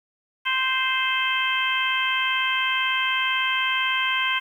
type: harmonic tone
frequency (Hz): 522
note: C5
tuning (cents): -4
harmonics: 2 / 3 / 4 / 5 / 6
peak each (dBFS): -27 / -27 / -27 / -27 / -27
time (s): 0.45-4.4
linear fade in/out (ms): 20
effects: 9-bit